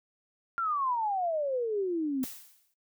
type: exponential sweep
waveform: sine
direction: down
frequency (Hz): 1400 to 251.7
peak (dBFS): -27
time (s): 0.58-2.24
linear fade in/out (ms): 0
type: noise with exponential decay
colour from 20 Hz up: blue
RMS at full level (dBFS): -37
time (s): 2.23-2.74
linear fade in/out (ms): 2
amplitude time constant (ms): 110
effects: noise-tail reverb RT60 0.1 s tail -17 dB re dry